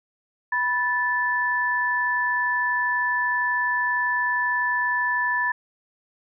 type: tone pair together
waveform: sine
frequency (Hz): 981.6 / 1749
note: B5 / A6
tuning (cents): -11 / -11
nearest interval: minor seventh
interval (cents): 1000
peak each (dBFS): -25 / -22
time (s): 0.52-5.52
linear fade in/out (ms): 5
effects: none